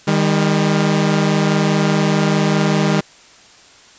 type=tone pair together; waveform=sawtooth; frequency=155.56 / 200.4 Hz; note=D#3 / G3; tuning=0 / +38 cents; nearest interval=major third; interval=438 cents; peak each=-12 dBFS; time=0.07-3.01 s; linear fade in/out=10 ms; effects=white hiss -45 dBFS RMS until 3.98 s + resampled to 16000 Hz